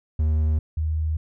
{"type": "tone pair in turn", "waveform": ["triangle", "sine"], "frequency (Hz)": [77.4, 78.39], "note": ["D#2", "D#2"], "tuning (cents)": [-9, 13], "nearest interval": "unison", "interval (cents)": 22, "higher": "second", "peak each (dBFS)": [-16, -21], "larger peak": "first", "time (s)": [[0.19, 0.59], [0.77, 1.17]], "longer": "neither", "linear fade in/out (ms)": 5, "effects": []}